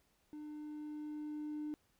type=tone with level ramp; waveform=triangle; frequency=300.8 Hz; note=D4; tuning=42 cents sharp; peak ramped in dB=-43 to -35 dBFS; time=0.33-1.74 s; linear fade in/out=0 ms; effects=tanh soft clip ceiling -35 dBFS + pink hiss -75 dBFS RMS until 1.99 s